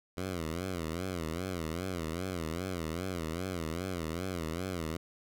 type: tone with vibrato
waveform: 10% pulse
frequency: 86.4 Hz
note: F2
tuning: 18 cents flat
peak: -26 dBFS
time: 0.17-4.97 s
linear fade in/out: 5 ms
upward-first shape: sine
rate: 2.5 Hz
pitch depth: 160 cents each way
effects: none